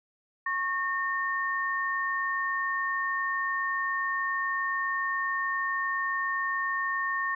sine tone pair together, 1097 / 1826.8 Hz, C#6 / A#6, -18 / -36 cents, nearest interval major sixth, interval 882 cents, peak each -30 / -29 dBFS, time 0.46-7.35 s, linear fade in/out 5 ms, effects none

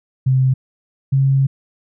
sine tone pair in turn, 130.81 / 135.68 Hz, C3 / C#3, 0 / -37 cents, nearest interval minor second, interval 63 cents, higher second, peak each -11 dBFS, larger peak neither, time 0.26-0.54 / 1.12-1.47 s, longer second, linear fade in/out 10 ms, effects none

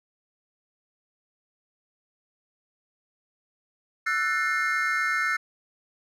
triangle chord, F# half-diminished seventh, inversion third, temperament just, 1332 / 1480 / 1776 / 2131 Hz, E6 / F#6 / A6 / C7, +18 / 0 / +16 / +31 cents, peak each -27 dBFS, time 4.06-5.37 s, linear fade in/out 10 ms, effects none

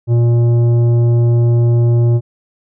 triangle tone with tanh clipping, 118.4 Hz, A#2, 27 cents sharp, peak -10 dBFS, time 0.07-2.21 s, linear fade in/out 50 ms, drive 14 dB, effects none

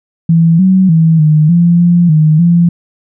sine tone with pitch steps, 165.4 / 188.1 / 162.1 / 153.3 / 171.8 / 173.6 / 154.8 / 171.5 Hz, E3 / F#3 / E3 / D#3 / F3 / F3 / D#3 / F3, +6 / +29 / -29 / -25 / -28 / -10 / -9 / -31 cents, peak -4 dBFS, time 0.29-2.69 s, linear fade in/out 5 ms, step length 300 ms, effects none

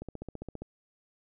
click train, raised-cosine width 2 ms, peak -26 dBFS, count 10, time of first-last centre 0.02-0.62 s, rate 15 Hz, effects none

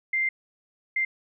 sine tone bursts at uneven times, 2093 Hz, C7, in tune, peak -22 dBFS, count 2, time 0.13-0.29 / 0.96-1.05 s, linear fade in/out 5 ms, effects none

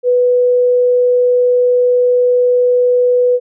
sine tone, 493.9 Hz, B4, in tune, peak -8 dBFS, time 0.03-3.4 s, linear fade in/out 50 ms, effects none

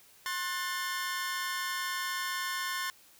sawtooth chord, F# diminished, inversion second, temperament just, 1065.6 / 1480 / 1776 Hz, C6 / F#6 / A6, +31 / 0 / +16 cents, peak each -32 / -36 / -33 dBFS, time 0.26-2.9 s, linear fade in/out 0 ms, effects white hiss -59 dBFS RMS until 3.19 s

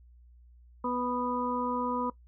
harmonic tone, 246.9 Hz, B3, in tune, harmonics 1 / 2 / 4 / 5, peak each -33 / -35 / -33 / -38 dBFS, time 0.84-2.1 s, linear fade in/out 5 ms, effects noise-tail reverb RT60 0.1 s tail -17 dB re dry + added 60 Hz sine -53 dBFS peak until 2.27 s

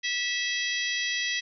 harmonic tone with a mistuned harmonic, 652 Hz, E5, 19 cents flat, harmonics 3 / 4 / 5 / 6 / 7 / 8 / 9, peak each -30 / -34 / -33 / -36 / -41 / -38 / -38 dBFS, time 0.03-1.41 s, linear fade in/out 20 ms, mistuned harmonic 8, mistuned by -55 cents, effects none

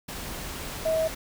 sine tone in noise, 641 Hz, E5, 49 cents flat, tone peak -22 dBFS, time 0.85-1.08 s, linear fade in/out 10 ms, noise pink, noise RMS -36 dBFS, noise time 0.08-1.15 s, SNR +11 dB, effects none

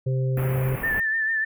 harmonic tone, 130.81 Hz, C3, in tune, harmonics 1 / 3 / 4, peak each -21 / -33 / -34 dBFS, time 0.06-0.76 s, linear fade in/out 10 ms
pink band-stop noise, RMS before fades -33 dBFS, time 0.37-1 s, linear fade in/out 2 ms, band 2600 to 11000 Hz, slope 48 dB/octave
sine tone with vibrato, 1776 Hz, A6, 16 cents sharp, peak -21 dBFS, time 0.83-1.45 s, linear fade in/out 10 ms, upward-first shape triangle, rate 6.7 Hz, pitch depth 46 cents each way
effects none

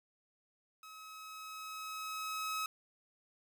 sawtooth tone with level ramp, 1280 Hz, D#6, 49 cents sharp, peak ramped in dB -47 to -31 dBFS, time 0.83-2.66 s, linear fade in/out 2 ms, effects 12-bit

